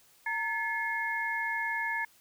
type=tone cluster; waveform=sine; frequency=919 / 1722 / 2155 Hz; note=A#5 / A6 / C#7; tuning=-25 / -38 / -49 cents; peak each=-35 / -32 / -35 dBFS; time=0.26-2.05 s; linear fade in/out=5 ms; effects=white hiss -62 dBFS RMS until 2.2 s